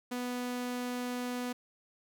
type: tone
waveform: sawtooth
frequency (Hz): 246.9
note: B3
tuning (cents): 0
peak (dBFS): -30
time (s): 0.11-1.53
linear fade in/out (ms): 10
effects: none